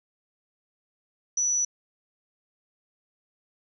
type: tone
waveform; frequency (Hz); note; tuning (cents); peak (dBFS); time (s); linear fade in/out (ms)
sine; 5920; F#8; 0; -22; 1.37-1.65; 5
effects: none